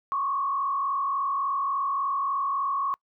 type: tone with frequency modulation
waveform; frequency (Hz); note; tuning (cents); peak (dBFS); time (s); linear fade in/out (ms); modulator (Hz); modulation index
sine; 1108.7; C#6; 0; -24; 0.12-2.94; 0; 43.5; 0.95
effects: noise-tail reverb RT60 0.1 s tail -26 dB re dry